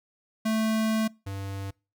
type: tone pair in turn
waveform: square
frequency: 220 / 98 Hz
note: A3 / G2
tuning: 0 / 0 cents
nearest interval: octave + major second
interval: 1400 cents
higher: first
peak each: -24 / -33 dBFS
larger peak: first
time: 0.45-1.08 / 1.26-1.71 s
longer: first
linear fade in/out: 10 ms
effects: noise-tail reverb RT60 0.3 s tail -25 dB re dry